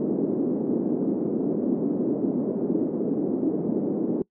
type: band-pass noise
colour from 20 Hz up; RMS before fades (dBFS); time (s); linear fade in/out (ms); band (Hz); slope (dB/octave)
white; -25; 0-4.22; 2; 210 to 360; 24
effects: noise-tail reverb RT60 0.1 s tail -23 dB re dry